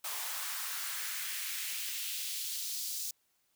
white noise with high-pass filter sweep, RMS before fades -38 dBFS, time 0.04-3.11 s, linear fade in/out 5 ms, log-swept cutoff 810 to 5300 Hz, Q 1.5, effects white hiss -75 dBFS RMS until 3.55 s

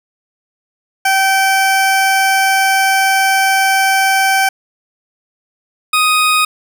20% pulse tone pair in turn, 773 / 1248.3 Hz, G5 / D#6, -24 / +5 cents, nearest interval minor sixth, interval 829 cents, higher second, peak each -5 dBFS, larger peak neither, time 1.05-4.49 / 5.93-6.45 s, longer first, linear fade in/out 5 ms, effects none

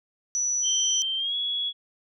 sine tone, 5920 Hz, F#8, in tune, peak -23 dBFS, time 0.35-1.02 s, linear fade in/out 0 ms
sine tone with pitch glide, 3136 to 3361 Hz, G7 to G#7, 0 to +20 cents, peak -25 dBFS, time 0.62-1.73 s, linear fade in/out 50 ms, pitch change +120 cents, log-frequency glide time 1.17-1.35 s
effects none

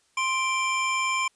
square tone pair together, 1046.4 / 2349 Hz, C6 / D7, 0 / 0 cents, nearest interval octave + major second, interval 1400 cents, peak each -27 dBFS, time 0.17-1.28 s, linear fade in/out 5 ms, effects white hiss -66 dBFS RMS until 1.35 s + resampled to 22050 Hz

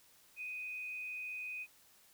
sine tone with frequency modulation, 2497 Hz, D#7, 6 cents sharp, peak -40 dBFS, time 0.36-1.67 s, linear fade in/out 50 ms, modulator 95.1 Hz, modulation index 0.43, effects white hiss -65 dBFS RMS until 2.13 s

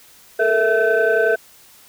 sine tone cluster, 433.5 / 464.2 / 658 / 1531 Hz, A4 / A#4 / E5 / G6, -26 / -7 / -3 / -41 cents, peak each -18 dBFS, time 0.39-1.36 s, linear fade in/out 10 ms, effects tanh soft clip ceiling -8 dBFS + white hiss -48 dBFS RMS until 1.88 s

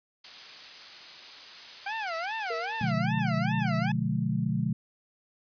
blue noise, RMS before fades -38 dBFS, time 0.24-2.92 s, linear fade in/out 5 ms
20% pulse tone with vibrato, 766 Hz, G5, 40 cents flat, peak -26 dBFS, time 1.86-3.92 s, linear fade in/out 5 ms, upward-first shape sine, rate 2.5 Hz, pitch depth 280 cents each way
triangle tone with exponential decay, 467.9 Hz, A#4, 6 cents sharp, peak -29 dBFS, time 2.5-3.01 s, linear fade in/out 5 ms, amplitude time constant 110 ms
sine chord, B diminished seventh, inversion none, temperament just, 123.47 / 148.16 / 177.8 / 213.4 Hz, B2 / D3 / F3 / Ab3, 0 / +16 / +31 / +47 cents, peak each -31 dBFS, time 2.81-4.73 s, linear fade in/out 5 ms
effects resampled to 11025 Hz

